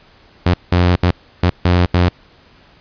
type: tone bursts at uneven times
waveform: sawtooth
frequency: 88.7 Hz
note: F2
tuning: 27 cents sharp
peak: -6 dBFS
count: 6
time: 0.46-0.54 / 0.72-0.96 / 1.03-1.11 / 1.43-1.5 / 1.65-1.86 / 1.94-2.09 s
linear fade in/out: 5 ms
effects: pink hiss -48 dBFS RMS until 2.8 s + resampled to 11025 Hz